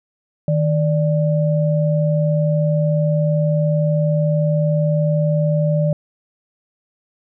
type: tone pair together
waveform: sine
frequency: 155.56 / 587.3 Hz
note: D#3 / D5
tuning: 0 / 0 cents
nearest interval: octave + major seventh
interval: 2300 cents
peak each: -15 / -20 dBFS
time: 0.48-5.93 s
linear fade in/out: 2 ms
effects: none